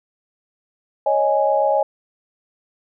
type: chord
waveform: sine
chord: C# suspended second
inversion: none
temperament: equal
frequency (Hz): 554.4 / 622.3 / 830.6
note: C#5 / D#5 / G#5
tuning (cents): 0 / 0 / 0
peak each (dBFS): -19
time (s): 1.06-1.83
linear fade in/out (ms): 5
effects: none